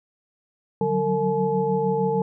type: tone cluster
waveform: sine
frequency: 147.9 / 182.9 / 189.4 / 453.1 / 855 Hz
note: D3 / F#3 / F#3 / A#4 / A5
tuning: +13 / -20 / +41 / -49 / -50 cents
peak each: -30 / -29 / -28 / -22 / -27 dBFS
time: 0.81-2.22 s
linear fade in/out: 2 ms
effects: none